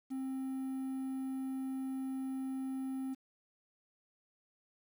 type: tone with quantisation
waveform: triangle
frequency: 264.7 Hz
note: C4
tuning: 20 cents sharp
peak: -34 dBFS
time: 0.1-3.15 s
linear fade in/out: 20 ms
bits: 10
effects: none